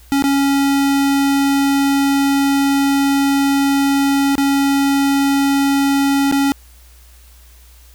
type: tone with dropouts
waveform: square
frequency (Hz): 277.6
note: C#4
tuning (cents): +3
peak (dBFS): -13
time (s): 0.12-6.52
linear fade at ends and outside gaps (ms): 0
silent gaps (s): 0.223-0.24 / 4.354-4.38 / 6.314-6.324
effects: added 60 Hz sine -42 dBFS peak until 7.94 s + white hiss -49 dBFS RMS until 7.94 s